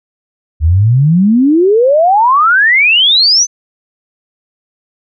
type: exponential sweep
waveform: sine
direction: up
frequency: 73.42 to 6272 Hz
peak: -5 dBFS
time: 0.6-3.47 s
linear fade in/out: 50 ms
effects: none

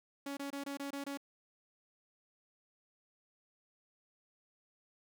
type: tone bursts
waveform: sawtooth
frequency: 280 Hz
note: C#4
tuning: 18 cents sharp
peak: -35 dBFS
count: 7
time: 0.26-1.174 s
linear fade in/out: 5 ms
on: 110 ms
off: 24 ms
effects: none

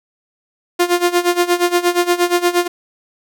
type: tone with tremolo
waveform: sawtooth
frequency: 351.4 Hz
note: F4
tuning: 11 cents sharp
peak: -6 dBFS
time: 0.79-2.68 s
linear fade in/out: 10 ms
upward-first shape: sine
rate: 8.5 Hz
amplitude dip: 85%
effects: none

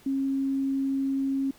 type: tone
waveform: sine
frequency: 271.2 Hz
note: C#4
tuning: 38 cents flat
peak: -24 dBFS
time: 0.06-1.51 s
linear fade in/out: 5 ms
effects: pink hiss -56 dBFS RMS until 1.58 s

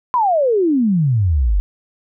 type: exponential sweep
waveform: sine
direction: down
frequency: 1035 to 44.62 Hz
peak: -12 dBFS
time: 0.14-1.6 s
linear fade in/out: 0 ms
effects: none

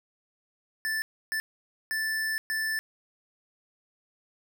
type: tone bursts at uneven times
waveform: square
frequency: 1760 Hz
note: A6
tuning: in tune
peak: -28 dBFS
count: 4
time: 0.85-1.02 / 1.32-1.4 / 1.91-2.38 / 2.5-2.79 s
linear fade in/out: 0 ms
effects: none

